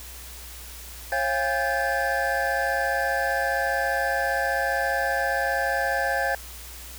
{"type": "tone cluster", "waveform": "triangle", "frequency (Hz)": [543, 694, 809, 1568, 1728], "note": ["C#5", "F5", "G#5", "G6", "A6"], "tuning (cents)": [-36, -11, -46, 0, -32], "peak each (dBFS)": -27, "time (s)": [1.12, 6.35], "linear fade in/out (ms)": 2, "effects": ["added 60 Hz sine -42 dBFS peak until 6.98 s", "white hiss -42 dBFS RMS until 6.98 s"]}